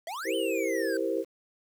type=exponential two-way sweep; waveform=square; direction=up then down; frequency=622.3 to 3100 to 1528 Hz; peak=-35 dBFS; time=0.07-0.97 s; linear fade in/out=2 ms; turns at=0.35 s
type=chord; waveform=sine; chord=C dominant seventh; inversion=first; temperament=equal; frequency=329.6 / 392 / 466.2 / 523.3 Hz; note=E4 / G4 / Bb4 / C5; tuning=0 / 0 / 0 / 0 cents; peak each=-32 dBFS; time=0.24-1.25 s; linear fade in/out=50 ms
effects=9-bit